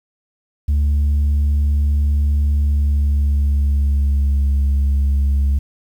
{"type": "tone with pitch glide", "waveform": "sine", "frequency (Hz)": [72.5, 69.43], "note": ["D2", "C#2"], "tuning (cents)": [-22, 3], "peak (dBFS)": -10, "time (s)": [0.68, 5.59], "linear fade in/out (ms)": 10, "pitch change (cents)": -75, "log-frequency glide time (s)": [2.58, 4.5], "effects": ["tanh soft clip ceiling -12 dBFS", "8-bit"]}